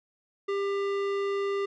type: tone with low-pass filter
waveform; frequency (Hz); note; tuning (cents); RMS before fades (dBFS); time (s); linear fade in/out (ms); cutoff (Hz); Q
square; 398; G4; +26; -29; 0.48-1.66; 10; 2900; 0.67
effects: none